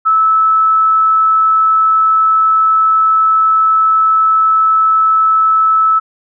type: tone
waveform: sine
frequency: 1306 Hz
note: E6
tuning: 17 cents flat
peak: -7 dBFS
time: 0.05-6 s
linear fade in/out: 20 ms
effects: none